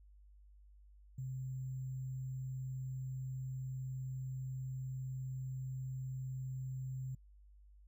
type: tone with sample-and-hold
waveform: sine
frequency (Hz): 130.81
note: C3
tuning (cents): 0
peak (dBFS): -39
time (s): 1.18-7.15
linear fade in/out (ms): 5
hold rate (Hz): 7350
effects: noise-tail reverb RT60 0.1 s tail -26 dB re dry + added 50 Hz sine -58 dBFS peak until 7.87 s